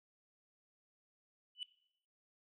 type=tone with exponential growth; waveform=sine; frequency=2976 Hz; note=F#7; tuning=9 cents sharp; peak=-34 dBFS; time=1.55-1.63 s; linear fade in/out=1 ms; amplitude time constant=17 ms; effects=noise-tail reverb RT60 0.7 s tail -20 dB re dry + tanh soft clip ceiling -36 dBFS